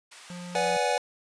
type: high-pass noise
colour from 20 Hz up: pink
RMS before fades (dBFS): -48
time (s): 0.11-0.71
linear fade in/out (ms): 10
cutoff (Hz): 1100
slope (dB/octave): 12
type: tone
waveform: square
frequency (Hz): 176.9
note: F3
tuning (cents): +23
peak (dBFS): -38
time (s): 0.3-0.77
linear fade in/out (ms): 2
type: chord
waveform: square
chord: G# half-diminished seventh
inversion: first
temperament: equal with one note detuned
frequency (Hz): 493.9 / 579.2 / 740 / 830.6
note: B4 / D5 / F#5 / G#5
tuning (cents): 0 / -24 / 0 / 0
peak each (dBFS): -30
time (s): 0.55-0.98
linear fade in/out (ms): 2
effects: resampled to 22050 Hz